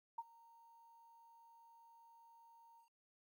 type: tone with ADSR envelope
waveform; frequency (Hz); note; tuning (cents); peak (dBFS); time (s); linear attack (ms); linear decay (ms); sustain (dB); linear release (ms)
sine; 925; A#5; -14; -39; 0.18-2.9; 7; 37; -23; 120
effects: 13-bit